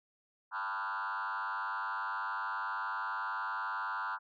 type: tone with frequency modulation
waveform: sine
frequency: 1194 Hz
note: D6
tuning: 28 cents sharp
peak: -32 dBFS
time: 0.51-4.19 s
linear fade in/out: 50 ms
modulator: 99.8 Hz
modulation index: 3.2
effects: tanh soft clip ceiling -32 dBFS